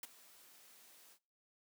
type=noise with ADSR envelope; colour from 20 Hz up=white; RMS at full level=-43 dBFS; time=0.03-1.19 s; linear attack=3 ms; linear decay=22 ms; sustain=-19 dB; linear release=72 ms; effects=noise-tail reverb RT60 0.4 s tail -23 dB re dry + high-pass 200 Hz 12 dB/octave